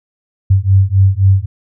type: beating tone pair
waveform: sine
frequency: 94.8 / 98.6 Hz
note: F#2 / G2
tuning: +43 / +11 cents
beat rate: 3.8 Hz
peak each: -10 dBFS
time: 0.5-1.46 s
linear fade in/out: 10 ms
effects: none